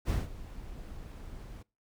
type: noise with ADSR envelope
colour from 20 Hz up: brown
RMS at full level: -27 dBFS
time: 0.05-1.63 s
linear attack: 46 ms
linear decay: 180 ms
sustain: -17 dB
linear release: 11 ms
effects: noise-tail reverb RT60 0.3 s tail -24 dB re dry

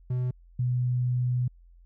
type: tone pair in turn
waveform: triangle / sine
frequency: 125.3 / 124.29 Hz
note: B2 / B2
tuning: +25 / +11 cents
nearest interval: unison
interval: 14 cents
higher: first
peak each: -23 dBFS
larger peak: neither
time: 0.1-0.31 / 0.59-1.48 s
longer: second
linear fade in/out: 5 ms
effects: added 43 Hz sine -51 dBFS peak until 1.85 s

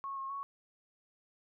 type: tone with pitch steps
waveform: sine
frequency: 1097 / 1080 / 1111 Hz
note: C#6 / C#6 / C#6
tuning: -18 / -45 / +4 cents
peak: -37 dBFS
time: 0.04-0.43 s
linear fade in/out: 0 ms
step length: 130 ms
effects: none

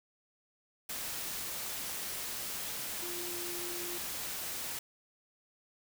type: tone in noise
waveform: sine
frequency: 349.6 Hz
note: F4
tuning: 2 cents sharp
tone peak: -43 dBFS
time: 3.02-3.98 s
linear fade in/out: 5 ms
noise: white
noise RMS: -39 dBFS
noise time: 0.89-4.79 s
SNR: -7 dB
effects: none

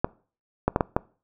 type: clicks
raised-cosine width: 1 ms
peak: -6 dBFS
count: 5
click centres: 0.045 / 0.68 / 0.761 / 0.808 / 0.965 s
effects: noise-tail reverb RT60 0.4 s tail -23 dB re dry

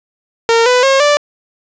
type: tone with pitch steps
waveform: sawtooth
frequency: 459.5 / 498.2 / 540.2 / 585.7 Hz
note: A#4 / B4 / C#5 / D5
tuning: -25 / +15 / -45 / -5 cents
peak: -4 dBFS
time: 0.49-1.17 s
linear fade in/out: 0 ms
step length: 170 ms
effects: resampled to 16000 Hz + 7-bit

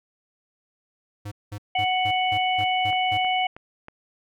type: tone bursts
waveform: square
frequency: 103 Hz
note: G#2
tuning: 14 cents flat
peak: -32 dBFS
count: 8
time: 1.25-3.178 s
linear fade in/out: 10 ms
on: 66 ms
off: 200 ms
type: harmonic tone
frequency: 741 Hz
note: F#5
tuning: 2 cents sharp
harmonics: 1 / 3 / 4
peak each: -22 / -27 / -28 dBFS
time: 1.75-3.47 s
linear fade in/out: 5 ms
type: click train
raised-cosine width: 0.5 ms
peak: -25 dBFS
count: 5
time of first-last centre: 2.61-3.884 s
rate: 3.14 Hz
effects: none

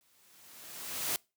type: noise with exponential growth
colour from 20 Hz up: white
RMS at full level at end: -31 dBFS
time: 0.01-1.16 s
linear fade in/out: 0 ms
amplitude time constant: 250 ms
effects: noise-tail reverb RT60 0.3 s tail -26 dB re dry + high-pass 100 Hz 12 dB/octave

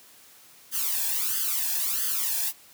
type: noise with flanger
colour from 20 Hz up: blue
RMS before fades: -27 dBFS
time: 0.71-2.53 s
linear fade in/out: 50 ms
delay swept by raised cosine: 0.63 to 1.2 ms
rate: 1.5 Hz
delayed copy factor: +1
effects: white hiss -53 dBFS RMS until 2.73 s + high-pass 80 Hz 12 dB/octave

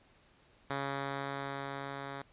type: tone with level ramp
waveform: 5% pulse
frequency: 138.59 Hz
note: C#3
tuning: in tune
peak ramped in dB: -22 to -29 dBFS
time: 0.7-2.22 s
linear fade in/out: 2 ms
effects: pink hiss -65 dBFS RMS until 2.32 s + resampled to 8000 Hz

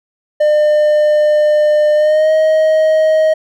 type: tone with pitch glide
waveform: triangle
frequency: 602 to 628.3 Hz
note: D5 to D#5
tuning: +43 to +17 cents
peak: -6 dBFS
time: 0.4-3.34 s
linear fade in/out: 10 ms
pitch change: +74 cents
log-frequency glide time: 1.95-2.32 s
effects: none

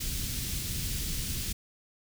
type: band-stop noise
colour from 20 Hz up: pink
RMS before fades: -33 dBFS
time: 0-1.53 s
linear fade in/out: 10 ms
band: 180 to 3500 Hz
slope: 12 dB/octave
effects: none

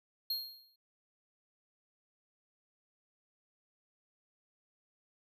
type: tone with exponential decay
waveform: square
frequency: 4242 Hz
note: C8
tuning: 23 cents sharp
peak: -31 dBFS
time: 0.3-0.76 s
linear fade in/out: 5 ms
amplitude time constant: 98 ms
effects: none

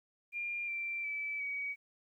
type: tone with pitch steps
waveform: sine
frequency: 2400 / 2353 / 2308 / 2263 Hz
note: D7 / D7 / D7 / C#7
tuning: +37 / +3 / -31 / +35 cents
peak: -35 dBFS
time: 0.32-1.76 s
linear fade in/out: 50 ms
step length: 360 ms
effects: 12-bit

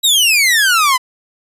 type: exponential sweep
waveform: sawtooth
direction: down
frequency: 3905 to 987.8 Hz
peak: -6 dBFS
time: 0.03-0.98 s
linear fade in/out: 20 ms
effects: resampled to 32000 Hz

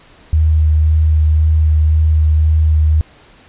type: tone with vibrato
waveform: sine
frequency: 77.78 Hz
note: D#2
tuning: in tune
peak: -8 dBFS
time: 0.33-3.01 s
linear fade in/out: 0 ms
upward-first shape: sine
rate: 1.9 Hz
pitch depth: 14 cents each way
effects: pink hiss -45 dBFS RMS until 3.48 s + resampled to 8000 Hz

